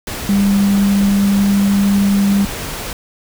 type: tone in noise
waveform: sine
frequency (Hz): 199.5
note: G3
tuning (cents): +31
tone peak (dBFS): -10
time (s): 0.29-2.45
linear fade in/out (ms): 2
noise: pink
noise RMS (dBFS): -25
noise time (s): 0.07-2.93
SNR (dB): +12
effects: none